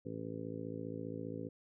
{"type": "harmonic tone", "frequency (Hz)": 55, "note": "A1", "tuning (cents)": 0, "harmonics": [2, 3, 4, 5, 6, 7, 8, 9], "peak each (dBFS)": [-48, -47, -50, -45, -55, -49, -49, -48], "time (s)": [0.05, 1.49], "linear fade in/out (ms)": 10, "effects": []}